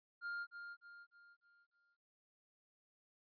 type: tone with echo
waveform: triangle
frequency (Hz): 1404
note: F6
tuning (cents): +9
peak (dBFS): -39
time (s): 0.21-0.47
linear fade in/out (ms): 50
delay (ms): 300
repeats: 5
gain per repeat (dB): -7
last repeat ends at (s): 1.97
effects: resampled to 11025 Hz